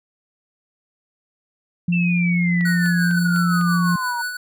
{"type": "tone", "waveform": "sine", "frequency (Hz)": 174.61, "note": "F3", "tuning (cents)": 0, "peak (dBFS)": -16, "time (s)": [1.88, 3.96], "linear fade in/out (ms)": 5}
{"type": "exponential sweep", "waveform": "sine", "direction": "down", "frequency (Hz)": [2700, 932.3], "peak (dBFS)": -23, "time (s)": [1.92, 4.22], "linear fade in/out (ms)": 10}
{"type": "click train", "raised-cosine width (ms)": 0.3, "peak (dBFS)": -22, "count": 5, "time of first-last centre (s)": [2.61, 3.613], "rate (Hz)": 3.99}
{"type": "tone with tremolo", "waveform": "square", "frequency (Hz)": 1480, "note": "F#6", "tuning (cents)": 0, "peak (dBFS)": -23, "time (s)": [2.65, 4.37], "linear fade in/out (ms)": 5, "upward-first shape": "sine", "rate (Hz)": 5.8, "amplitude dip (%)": 50}
{"effects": []}